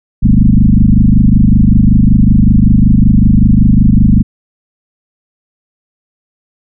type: tone with frequency modulation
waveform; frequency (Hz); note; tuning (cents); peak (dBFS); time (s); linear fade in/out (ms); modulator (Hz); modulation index
sine; 119.6; A#2; +45; -3; 0.22-4.23; 20; 25.3; 4.7
effects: none